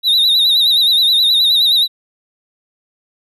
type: tone with vibrato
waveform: triangle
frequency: 3811 Hz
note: A#7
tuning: 38 cents sharp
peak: -8 dBFS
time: 0.03-1.88 s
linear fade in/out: 50 ms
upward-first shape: sine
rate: 9.5 Hz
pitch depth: 83 cents each way
effects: none